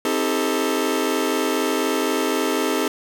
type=chord; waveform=sawtooth; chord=A half-diminished seventh; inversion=first; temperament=just; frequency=264 / 316.8 / 396 / 440 Hz; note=C4 / Eb4 / G4 / A4; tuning=+16 / +31 / +18 / 0 cents; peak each=-21 dBFS; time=0.05-2.88 s; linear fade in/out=2 ms; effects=none